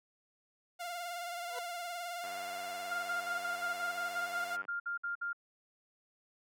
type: tone with vibrato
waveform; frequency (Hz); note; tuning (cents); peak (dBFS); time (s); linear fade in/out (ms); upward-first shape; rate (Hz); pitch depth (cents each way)
sawtooth; 698.5; F5; 0; -35; 0.79-4.57; 20; sine; 19; 41
type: tone with exponential growth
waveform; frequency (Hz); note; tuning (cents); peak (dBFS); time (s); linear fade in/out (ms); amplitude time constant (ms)
20% pulse; 493.9; B4; 0; -32; 1.46-1.59; 5; 28
type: click train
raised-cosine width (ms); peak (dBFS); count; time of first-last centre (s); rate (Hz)
0.5; -35; 233; 2.24-4.652; 96.2
type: tone bursts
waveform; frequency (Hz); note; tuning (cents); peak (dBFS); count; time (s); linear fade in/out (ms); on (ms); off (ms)
sine; 1400; F6; +4; -34; 14; 2.91-5.331; 10; 120; 57
effects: high-pass 200 Hz 12 dB/octave